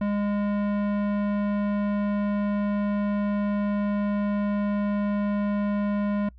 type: tone with tanh clipping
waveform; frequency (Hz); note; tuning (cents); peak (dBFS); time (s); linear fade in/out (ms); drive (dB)
sine; 204.8; G#3; -24; -25; 0.01-6.29; 5; 17
effects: noise-tail reverb RT60 0.1 s tail -26 dB re dry + added 60 Hz sine -46 dBFS peak until 6.38 s